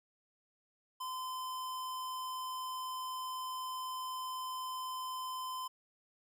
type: tone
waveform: square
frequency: 1026 Hz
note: C6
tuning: 34 cents flat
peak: -39 dBFS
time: 1-5.68 s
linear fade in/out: 10 ms
effects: none